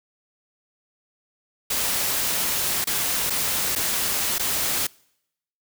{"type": "noise with dropouts", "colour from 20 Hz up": "white", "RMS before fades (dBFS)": -24, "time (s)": [1.7, 4.87], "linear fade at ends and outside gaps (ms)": 5, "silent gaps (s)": [[2.843, 2.87], [3.299, 3.303], [3.753, 3.759], [4.383, 4.394]], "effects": ["noise-tail reverb RT60 0.8 s tail -26 dB re dry"]}